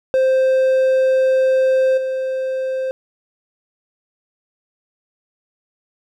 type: tone with level steps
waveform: triangle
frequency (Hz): 523.3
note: C5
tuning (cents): 0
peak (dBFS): -10 / -17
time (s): 0.14-2.91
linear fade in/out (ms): 0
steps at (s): 1.97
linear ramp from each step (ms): 10
effects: none